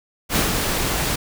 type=noise with ADSR envelope; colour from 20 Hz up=pink; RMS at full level=-18 dBFS; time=0.29-1.16 s; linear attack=67 ms; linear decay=140 ms; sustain=-4 dB; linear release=8 ms; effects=none